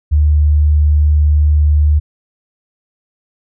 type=tone; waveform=sine; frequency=74.8 Hz; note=D2; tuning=32 cents sharp; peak=-7 dBFS; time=0.11-2 s; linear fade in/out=20 ms; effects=none